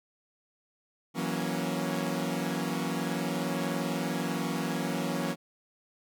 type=chord; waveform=sawtooth; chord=F# dominant seventh; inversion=third; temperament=equal with one note detuned; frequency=164.81 / 185 / 235.7 / 277.2 Hz; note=E3 / F#3 / A#3 / C#4; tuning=0 / 0 / +19 / 0 cents; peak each=-31 dBFS; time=1.14-5.36 s; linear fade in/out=50 ms; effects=none